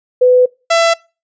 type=tone pair in turn; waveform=sine / sawtooth; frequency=501 / 668.8 Hz; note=B4 / E5; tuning=+25 / +25 cents; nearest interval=perfect fourth; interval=500 cents; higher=second; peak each=-5 dBFS; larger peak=neither; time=0.21-0.46 / 0.7-0.94 s; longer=first; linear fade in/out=10 ms; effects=noise-tail reverb RT60 0.3 s tail -24 dB re dry + resampled to 16000 Hz